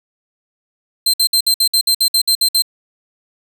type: tone bursts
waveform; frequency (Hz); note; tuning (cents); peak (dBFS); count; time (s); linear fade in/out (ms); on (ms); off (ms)
sawtooth; 4127; C8; -25; -8; 12; 1.06-2.622; 5; 77; 58
effects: none